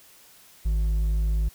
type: tone with hard clipping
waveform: sine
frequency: 52.9 Hz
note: G#1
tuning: 33 cents sharp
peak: -22 dBFS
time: 0.65-1.49 s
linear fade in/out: 10 ms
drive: 4 dB
effects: white hiss -53 dBFS RMS until 1.54 s